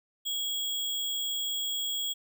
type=tone with sample-and-hold; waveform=sine; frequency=3322 Hz; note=G#7; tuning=in tune; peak=-29 dBFS; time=0.25-2.14 s; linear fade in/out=20 ms; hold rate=11025 Hz; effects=none